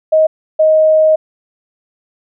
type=tone pair in turn; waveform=sine; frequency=629 / 626.5 Hz; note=D#5 / D#5; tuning=+19 / +12 cents; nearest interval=unison; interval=7 cents; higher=first; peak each=-6 dBFS; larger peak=neither; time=0.12-0.27 / 0.59-1.16 s; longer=second; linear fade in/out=10 ms; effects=none